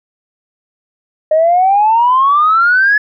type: exponential sweep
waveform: sine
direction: up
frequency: 613 to 1719 Hz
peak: -6 dBFS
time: 1.31-2.98 s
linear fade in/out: 5 ms
effects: tanh soft clip ceiling -2 dBFS